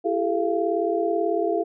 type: tone cluster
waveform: sine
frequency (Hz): 336.9 / 397.4 / 435.7 / 687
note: E4 / G4 / A4 / F5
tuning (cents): +38 / +24 / -17 / -29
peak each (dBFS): -26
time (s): 0.04-1.64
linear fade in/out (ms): 20
effects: none